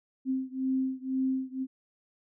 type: beating tone pair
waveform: sine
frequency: 261.6 / 263.6 Hz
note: C4 / C4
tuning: 0 / +13 cents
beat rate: 2 Hz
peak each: -30 / -31 dBFS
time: 0.25-1.67 s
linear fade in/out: 50 ms
effects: none